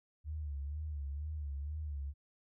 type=tone with vibrato; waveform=sine; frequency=73.42 Hz; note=D2; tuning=in tune; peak=-37 dBFS; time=0.24-2.14 s; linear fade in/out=50 ms; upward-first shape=sine; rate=2.1 Hz; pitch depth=95 cents each way; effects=none